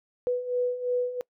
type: beating tone pair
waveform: sine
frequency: 492 / 494.9 Hz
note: B4 / B4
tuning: -7 / +4 cents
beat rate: 2.9 Hz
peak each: -31 / -26 dBFS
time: 0.27-1.21 s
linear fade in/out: 0 ms
effects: noise-tail reverb RT60 0.1 s tail -24 dB re dry